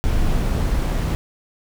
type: noise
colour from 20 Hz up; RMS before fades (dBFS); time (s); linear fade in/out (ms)
brown; -19; 0.04-1.15; 0
effects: none